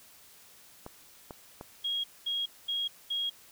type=clicks; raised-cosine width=1 ms; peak=-27 dBFS; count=3; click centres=0.864 / 1.308 / 1.611 s
type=tone bursts; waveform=sine; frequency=3282 Hz; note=G#7; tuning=21 cents flat; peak=-29 dBFS; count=4; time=1.84-3.3 s; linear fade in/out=10 ms; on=200 ms; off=220 ms
effects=white hiss -56 dBFS RMS until 3.51 s